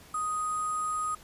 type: tone with sample-and-hold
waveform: sine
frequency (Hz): 1244.5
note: D#6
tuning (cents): 0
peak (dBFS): -28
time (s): 0.14-1.15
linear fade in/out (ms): 5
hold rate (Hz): 8820
effects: pink hiss -53 dBFS RMS until 1.23 s + resampled to 32000 Hz

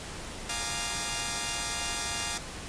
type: chord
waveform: 5% pulse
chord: Bb dominant seventh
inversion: second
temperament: equal with one note detuned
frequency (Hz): 698.5 / 830.6 / 932.3 / 1192.4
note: F5 / Ab5 / Bb5 / D6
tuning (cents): 0 / 0 / 0 / +26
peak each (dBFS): -25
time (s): 0.49-2.38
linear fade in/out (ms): 5
effects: pink hiss -40 dBFS RMS until 2.68 s + resampled to 22050 Hz

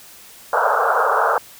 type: band-pass noise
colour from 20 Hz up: white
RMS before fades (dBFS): -17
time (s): 0.53-1.38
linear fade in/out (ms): 2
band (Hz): 440 to 1500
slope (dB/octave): 96
effects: white hiss -43 dBFS RMS until 1.59 s

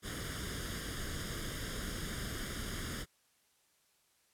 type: noise with comb filter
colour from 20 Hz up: pink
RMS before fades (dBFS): -40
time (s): 0.02-3.06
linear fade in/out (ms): 50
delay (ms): 0.59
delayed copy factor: +0.75
effects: white hiss -72 dBFS RMS until 4.33 s + low-pass 12000 Hz 12 dB/octave

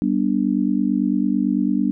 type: chord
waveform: sine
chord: G major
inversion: none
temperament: just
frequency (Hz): 196 / 245 / 294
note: G3 / B3 / D4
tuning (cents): 0 / -14 / +2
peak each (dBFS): -21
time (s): 0.02-1.91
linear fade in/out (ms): 0
effects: none

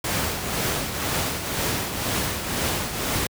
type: noise with tremolo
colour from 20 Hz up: pink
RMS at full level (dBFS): -23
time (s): 0.04-3.27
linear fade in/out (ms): 5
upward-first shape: triangle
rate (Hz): 2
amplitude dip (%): 55
effects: high-pass 60 Hz 12 dB/octave

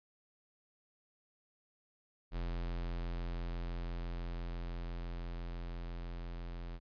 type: tone with level ramp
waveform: square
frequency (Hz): 42.98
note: F1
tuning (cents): -27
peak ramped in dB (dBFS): -36 to -42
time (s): 2.31-6.8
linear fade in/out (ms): 50
effects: resampled to 11025 Hz

